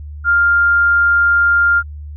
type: tone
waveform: sine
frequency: 1400 Hz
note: F6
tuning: 4 cents sharp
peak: -9 dBFS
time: 0.24-1.83 s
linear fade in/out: 50 ms
effects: added 74 Hz sine -27 dBFS peak until 2.16 s